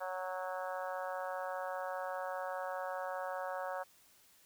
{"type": "harmonic tone with a mistuned harmonic", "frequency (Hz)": 185, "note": "F#3", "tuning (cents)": 0, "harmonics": [3, 4, 5, 6, 7, 8, 9], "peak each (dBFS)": [-41, -43, -45, -47, -48, -49, -50], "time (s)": [0, 3.84], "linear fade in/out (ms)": 20, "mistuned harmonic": 9, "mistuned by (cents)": -26, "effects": ["white hiss -65 dBFS RMS until 4.45 s"]}